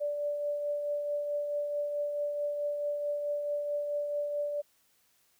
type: tone with tremolo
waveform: sine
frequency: 584 Hz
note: D5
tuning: 10 cents flat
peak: -28 dBFS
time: 0-4.62 s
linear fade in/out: 20 ms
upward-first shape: triangle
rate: 4.6 Hz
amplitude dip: 40%
effects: white hiss -69 dBFS RMS until 5.39 s